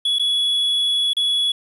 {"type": "tone with dropouts", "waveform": "triangle", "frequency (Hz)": 3383, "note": "G#7", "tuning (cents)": 31, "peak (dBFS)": -15, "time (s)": [0.05, 1.52], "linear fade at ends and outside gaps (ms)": 5, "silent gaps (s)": [[0.186, 0.195], [1.134, 1.167]], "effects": ["resampled to 32000 Hz", "8-bit"]}